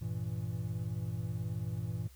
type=chord; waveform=triangle; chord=E diminished; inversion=first; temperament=equal; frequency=98 / 116.54 / 164.81 Hz; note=G2 / Bb2 / E3; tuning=0 / 0 / 0 cents; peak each=-37 / -35 / -39 dBFS; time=0.01-2.08 s; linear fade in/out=10 ms; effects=added 64 Hz sine -54 dBFS peak until 2.15 s + white hiss -63 dBFS RMS until 2.15 s